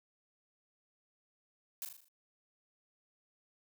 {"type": "noise with echo", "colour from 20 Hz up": "blue", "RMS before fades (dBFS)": -40, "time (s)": [1.82, 1.85], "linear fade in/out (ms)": 0, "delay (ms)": 39, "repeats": 6, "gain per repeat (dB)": -5, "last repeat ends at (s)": 2.084, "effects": []}